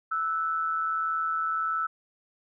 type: tone pair together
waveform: sine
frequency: 1318.5 / 1480 Hz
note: E6 / F#6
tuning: 0 / 0 cents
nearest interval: major second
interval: 200 cents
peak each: -26 / -34 dBFS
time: 0.11-1.87 s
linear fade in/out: 10 ms
effects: none